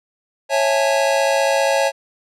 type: chord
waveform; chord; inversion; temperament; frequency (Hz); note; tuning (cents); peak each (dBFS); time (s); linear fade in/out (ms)
square; A major seventh; first; just; 550 / 660 / 825 / 880; C#5 / E5 / G#5 / A5; -14 / +2 / -12 / 0; -18 / -22 / -24 / -24; 0.49-1.92; 50
effects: low-pass 9000 Hz 12 dB/octave